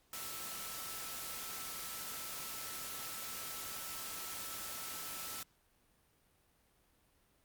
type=tone in noise; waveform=sine; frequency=1318.5 Hz; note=E6; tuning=in tune; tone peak=-53 dBFS; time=0.13-5.43 s; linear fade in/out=2 ms; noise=white; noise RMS=-44 dBFS; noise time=0.13-5.43 s; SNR=-12 dB; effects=pink hiss -72 dBFS RMS until 7.44 s + Opus 48 kbps